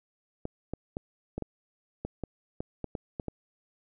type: clicks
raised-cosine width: 2 ms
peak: -20 dBFS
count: 12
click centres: 0.454 / 0.736 / 0.969 / 1.38 / 1.423 / 2.05 / 2.237 / 2.605 / 2.843 / 2.952 / 3.198 / 3.283 s
effects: none